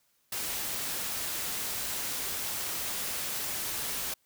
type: noise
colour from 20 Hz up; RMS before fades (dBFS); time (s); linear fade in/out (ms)
white; -34; 0.32-4.14; 5
effects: white hiss -71 dBFS RMS until 4.25 s